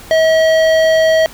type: tone with hard clipping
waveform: triangle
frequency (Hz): 641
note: E5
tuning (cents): -49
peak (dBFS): -10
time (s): 0.11-1.26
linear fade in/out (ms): 0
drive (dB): 17
effects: pink hiss -36 dBFS RMS until 1.33 s